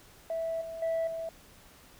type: tone with level steps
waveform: sine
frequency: 656 Hz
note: E5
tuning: 9 cents flat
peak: -29 / -37 / -25 / -33 dBFS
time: 0.3-1.29 s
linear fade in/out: 2 ms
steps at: 0.61 / 0.82 / 1.07 s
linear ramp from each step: 5 ms
effects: tanh soft clip ceiling -26 dBFS + pink hiss -56 dBFS RMS until 1.99 s